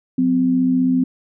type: tone pair together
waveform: sine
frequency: 181.8 / 257.1 Hz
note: F#3 / C4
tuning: -30 / -30 cents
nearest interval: tritone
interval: 600 cents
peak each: -22 / -14 dBFS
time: 0.18-1.04 s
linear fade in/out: 5 ms
effects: none